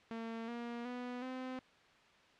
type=tone with pitch steps; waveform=sawtooth; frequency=227.5 / 237 / 246.9 / 257.3 Hz; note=A#3 / A#3 / B3 / C4; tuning=-42 / +29 / 0 / -29 cents; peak=-37 dBFS; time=0.11-1.59 s; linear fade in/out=0 ms; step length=370 ms; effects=white hiss -64 dBFS RMS until 2.39 s + low-pass 3000 Hz 12 dB/octave